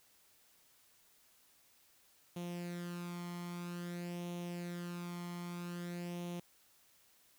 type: tone with flanger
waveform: sawtooth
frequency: 174.61 Hz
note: F3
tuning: in tune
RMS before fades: -43 dBFS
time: 2.36-6.4 s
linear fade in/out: 5 ms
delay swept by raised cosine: 0.31 to 0.95 ms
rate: 0.51 Hz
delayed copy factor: +0.6
effects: white hiss -68 dBFS RMS until 7.38 s